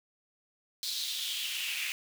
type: noise with high-pass filter sweep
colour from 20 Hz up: pink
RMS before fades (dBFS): -35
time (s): 0.83-1.92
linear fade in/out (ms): 0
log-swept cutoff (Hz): 4200 to 2400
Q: 4.3
effects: none